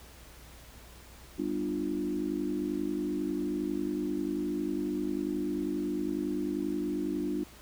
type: chord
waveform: sine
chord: G dominant seventh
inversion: none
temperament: equal with one note detuned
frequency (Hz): 196 / 246.9 / 299.1 / 349.2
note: G3 / B3 / D4 / F4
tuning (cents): 0 / 0 / +32 / 0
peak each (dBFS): -38 / -38 / -32 / -35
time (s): 1.38-7.44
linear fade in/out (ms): 10
effects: added 60 Hz sine -53 dBFS peak until 7.61 s + pink hiss -53 dBFS RMS until 7.61 s